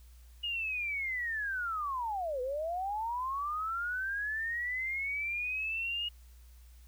sine linear two-way sweep, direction down then up, 2883 to 490 to 2883 Hz, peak -32 dBFS, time 0.43-6.09 s, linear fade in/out 10 ms, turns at 2.41 s, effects added 60 Hz sine -52 dBFS peak until 6.87 s + white hiss -66 dBFS RMS until 6.87 s

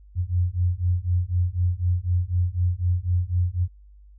sine beating tone pair, 87.31 / 91.31 Hz, F2 / F#2, 0 / -22 cents, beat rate 4 Hz, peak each -23 dBFS, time 0.15-3.68 s, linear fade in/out 50 ms, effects added 50 Hz sine -46 dBFS peak until 4.18 s

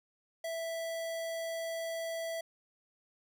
square tone, 659.3 Hz, E5, in tune, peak -36 dBFS, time 0.44-2.41 s, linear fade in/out 5 ms, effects none

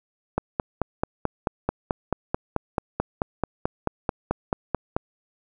click train, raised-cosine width 1 ms, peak -8 dBFS, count 22, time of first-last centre 0.38-4.965 s, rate 4.58 Hz, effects none

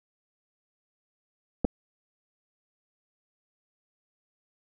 clicks, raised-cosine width 2 ms, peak -12 dBFS, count 2, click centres 1.646 / 1.65 s, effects none

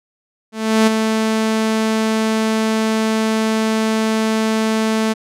sawtooth tone with ADSR envelope, 220.2 Hz, A3, 2 cents sharp, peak -5 dBFS, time 0.52-5.14 s, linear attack 350 ms, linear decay 15 ms, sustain -6 dB, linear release 20 ms, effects low-pass 10000 Hz 12 dB/octave

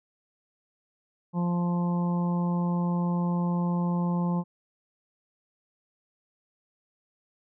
harmonic tone, 174.61 Hz, F3, in tune, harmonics 1 / 2 / 3 / 4 / 5 / 6, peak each -24 / -39 / -39 / -45 / -37 / -40 dBFS, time 1.33-4.44 s, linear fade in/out 50 ms, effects none

